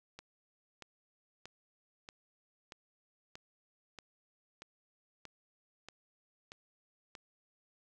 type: click train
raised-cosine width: 0.2 ms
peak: -30 dBFS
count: 12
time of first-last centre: 0.19-7.152 s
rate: 1.58 Hz
effects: none